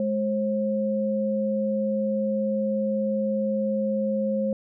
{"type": "tone pair together", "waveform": "sine", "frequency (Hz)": [210.2, 535.5], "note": ["G#3", "C5"], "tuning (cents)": [21, 40], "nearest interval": "octave + major third", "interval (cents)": 1619, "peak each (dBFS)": -25, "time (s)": [0, 4.53], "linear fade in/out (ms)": 2, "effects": []}